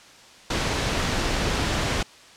pink noise, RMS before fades -24 dBFS, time 0.5-2.03 s, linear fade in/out 5 ms, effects white hiss -48 dBFS RMS until 2.36 s + low-pass 6000 Hz 12 dB/octave

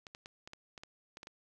clicks, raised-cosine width 0.2 ms, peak -30 dBFS, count 10, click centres 0.068 / 0.149 / 0.259 / 0.475 / 0.534 / 0.778 / 0.835 / 1.171 / 1.231 / 1.271 s, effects none

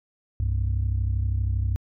sine tone pair together, 65.41 / 98 Hz, C2 / G2, 0 / 0 cents, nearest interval perfect fifth, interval 700 cents, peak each -23 dBFS, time 0.4-1.76 s, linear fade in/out 0 ms, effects tanh soft clip ceiling -17 dBFS

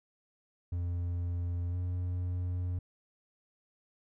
triangle tone with pitch glide, 87.31 to 89.51 Hz, F2 to F2, 0 to +43 cents, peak -29 dBFS, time 0.72-2.79 s, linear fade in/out 5 ms, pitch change +43 cents, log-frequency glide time 1.7-1.76 s, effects none

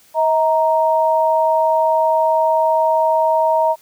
sine tone pair together, 638.4 / 932.3 Hz, D#5 / A#5, +44 / 0 cents, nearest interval perfect fifth, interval 656 cents, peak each -15 dBFS, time 0.14-3.76 s, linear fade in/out 50 ms, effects white hiss -51 dBFS RMS until 3.81 s

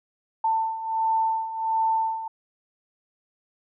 sine beating tone pair, 891 / 892.4 Hz, A5 / A5, +22 / +24 cents, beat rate 1.4 Hz, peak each -28 / -23 dBFS, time 0.44-2.28 s, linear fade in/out 5 ms, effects none

